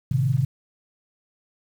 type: chord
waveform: sine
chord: A diminished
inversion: none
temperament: equal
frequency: 110 / 130.81 / 155.56 Hz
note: A2 / C3 / Eb3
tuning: 0 / 0 / 0 cents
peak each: -26 / -20 / -26 dBFS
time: 0.11-0.45 s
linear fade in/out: 5 ms
effects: 8-bit